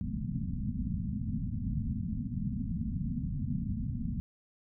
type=low-pass noise; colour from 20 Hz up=white; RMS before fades=-34 dBFS; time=0.01-4.2 s; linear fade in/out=0 ms; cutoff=250 Hz; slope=96 dB/octave; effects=none